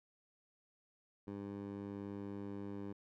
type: tone with band-pass filter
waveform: 15% pulse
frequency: 100.4 Hz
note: G2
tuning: 42 cents sharp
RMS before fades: -45 dBFS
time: 1.27-2.93 s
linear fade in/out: 10 ms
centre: 310 Hz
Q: 0.75
effects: none